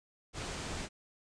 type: low-pass noise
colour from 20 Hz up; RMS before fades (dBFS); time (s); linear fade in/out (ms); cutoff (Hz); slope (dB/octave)
pink; -40; 0.33-0.89; 50; 8800; 48
effects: none